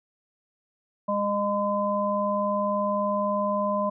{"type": "harmonic tone", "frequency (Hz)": 204.1, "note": "G#3", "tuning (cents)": -30, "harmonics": [1, 3, 5], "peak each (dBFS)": [-29, -26, -27], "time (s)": [1.08, 3.9], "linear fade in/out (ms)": 10, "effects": []}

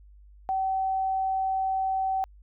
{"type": "tone", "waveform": "sine", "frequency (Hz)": 765, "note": "G5", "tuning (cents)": -42, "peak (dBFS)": -24, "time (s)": [0.49, 2.24], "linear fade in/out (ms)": 0, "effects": ["added 50 Hz sine -49 dBFS peak until 2.42 s"]}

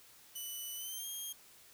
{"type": "tone with pitch glide", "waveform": "5% pulse", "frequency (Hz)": [2978, 3229], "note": ["F#7", "G#7"], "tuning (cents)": [11, -49], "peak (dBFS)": -33, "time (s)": [0.35, 1.33], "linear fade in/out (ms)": 10, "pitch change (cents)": 140, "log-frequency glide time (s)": [0.76, 1.07], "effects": ["white hiss -60 dBFS RMS until 1.73 s"]}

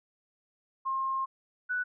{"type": "tone pair in turn", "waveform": "sine", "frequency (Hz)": [1066, 1483.1], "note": ["C6", "F#6"], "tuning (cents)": [32, 4], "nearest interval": "tritone", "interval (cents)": 572, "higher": "second", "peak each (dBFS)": -28, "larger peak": "neither", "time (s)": [[0.85, 1.26], [1.69, 1.84]], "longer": "first", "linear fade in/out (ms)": 20, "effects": []}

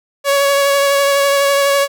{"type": "tone with vibrato", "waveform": "sawtooth", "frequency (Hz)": 560, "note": "C#5", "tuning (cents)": 18, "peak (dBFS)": -7, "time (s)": [0.24, 1.88], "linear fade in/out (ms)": 50, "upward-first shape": "sine", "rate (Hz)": 12, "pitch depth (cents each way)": 15, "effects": []}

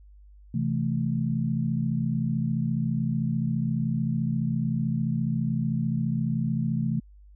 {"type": "chord", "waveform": "sine", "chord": "A minor", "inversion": "first", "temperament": "equal", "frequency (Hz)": [130.81, 164.81, 220], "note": ["C3", "E3", "A3"], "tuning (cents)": [0, 0, 0], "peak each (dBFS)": -28, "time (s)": [0.54, 7], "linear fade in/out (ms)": 5, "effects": ["added 50 Hz sine -48 dBFS peak until 7.35 s"]}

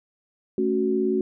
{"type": "chord", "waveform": "sine", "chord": "F# minor", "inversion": "first", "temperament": "equal", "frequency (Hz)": [220, 277.2, 370], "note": ["A3", "C#4", "F#4"], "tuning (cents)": [0, 0, 0], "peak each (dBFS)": [-26, -27, -22], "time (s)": [0.58, 1.21], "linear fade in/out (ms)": 2, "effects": []}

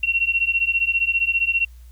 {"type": "beating tone pair", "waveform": "sine", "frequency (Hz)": [2725, 2740], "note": ["F7", "F7"], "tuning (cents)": [-43, -34], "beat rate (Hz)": 15, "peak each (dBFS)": [-21, -20], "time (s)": [0.03, 1.65], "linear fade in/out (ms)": 5, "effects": ["added 60 Hz sine -40 dBFS peak until 1.91 s", "white hiss -59 dBFS RMS until 1.91 s"]}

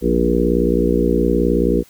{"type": "harmonic tone with a mistuned harmonic", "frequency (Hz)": 59, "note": "A#1", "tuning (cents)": 22, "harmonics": [1, 3, 4, 5, 6, 7, 8], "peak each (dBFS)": [-21, -21, -21, -21, -21, -21, -21], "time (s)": [0.01, 1.84], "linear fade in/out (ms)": 50, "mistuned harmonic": 8, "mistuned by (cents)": 20, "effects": ["white hiss -50 dBFS RMS until 1.89 s"]}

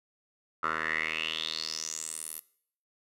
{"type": "tone with band-pass filter sweep", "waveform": "10% pulse", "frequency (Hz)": 79.5, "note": "D#2", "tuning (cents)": 38, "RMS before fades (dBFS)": -34, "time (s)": [0.63, 2.4], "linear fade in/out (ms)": 5, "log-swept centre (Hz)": [1300, 12000], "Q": 6.4, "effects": ["noise-tail reverb RT60 0.6 s tail -20 dB re dry"]}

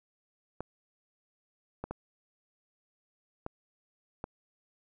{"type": "clicks", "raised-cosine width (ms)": 1, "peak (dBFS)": -22, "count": 5, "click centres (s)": [0.606, 1.84, 1.91, 3.464, 4.241], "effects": []}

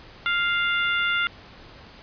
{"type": "harmonic tone", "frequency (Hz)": 698.5, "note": "F5", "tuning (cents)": 0, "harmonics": [2, 3, 4, 5], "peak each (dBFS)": [-23, -27, -29, -31], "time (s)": [0.26, 1.27], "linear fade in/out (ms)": 0, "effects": ["pink hiss -46 dBFS RMS until 2.02 s", "resampled to 11025 Hz"]}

